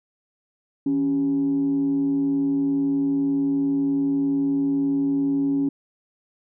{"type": "tone with frequency modulation", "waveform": "sine", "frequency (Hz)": 278.4, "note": "C#4", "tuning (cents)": 8, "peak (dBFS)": -18, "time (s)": [0.86, 5.69], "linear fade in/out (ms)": 5, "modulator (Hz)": 118, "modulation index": 0.28, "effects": ["tanh soft clip ceiling -14 dBFS"]}